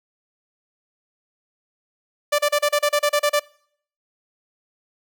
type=tone bursts; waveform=sawtooth; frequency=587.3 Hz; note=D5; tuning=in tune; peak=-12 dBFS; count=11; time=2.32-3.397 s; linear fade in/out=10 ms; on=67 ms; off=34 ms; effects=noise-tail reverb RT60 0.6 s tail -23 dB re dry